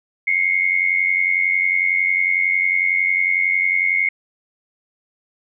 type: tone pair together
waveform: sine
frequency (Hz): 2109 / 2200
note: C7 / C#7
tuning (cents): +13 / -14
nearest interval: minor second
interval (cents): 73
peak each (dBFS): -18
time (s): 0.27-4.09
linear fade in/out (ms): 5
effects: none